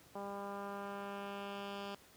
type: tone with low-pass filter sweep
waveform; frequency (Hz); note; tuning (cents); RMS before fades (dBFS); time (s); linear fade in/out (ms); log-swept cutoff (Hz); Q
10% pulse; 200; G3; +35; -44; 0.15-1.95; 5; 920 to 4200; 1.4
effects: pink hiss -62 dBFS RMS until 2.16 s + high-pass 80 Hz 12 dB/octave